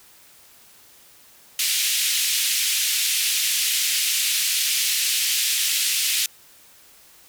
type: band-pass noise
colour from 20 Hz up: pink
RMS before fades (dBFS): -22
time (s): 1.59-6.26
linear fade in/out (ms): 2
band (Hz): 2500 to 15000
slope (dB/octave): 24
effects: white hiss -51 dBFS RMS until 7.28 s